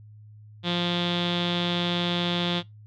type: tone with low-pass filter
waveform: sawtooth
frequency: 174.61 Hz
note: F3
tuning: in tune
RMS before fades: -26 dBFS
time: 0.63-2.63 s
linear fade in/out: 50 ms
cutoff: 3500 Hz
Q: 9.4
effects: noise-tail reverb RT60 0.2 s tail -22 dB re dry + added 106 Hz sine -45 dBFS peak until 2.86 s